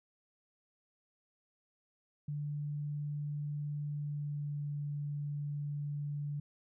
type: tone with pitch glide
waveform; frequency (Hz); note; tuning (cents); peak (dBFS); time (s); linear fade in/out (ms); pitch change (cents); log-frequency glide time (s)
sine; 146.9 to 145.55; D3 to D3; +1 to -15; -35; 2.28-6.4; 5; -16; 3.88-4.68
effects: none